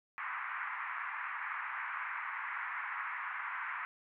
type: band-pass noise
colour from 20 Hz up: pink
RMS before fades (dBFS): -40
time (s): 0.18-3.85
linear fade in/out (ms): 0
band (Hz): 970 to 2200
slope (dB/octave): 48
effects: none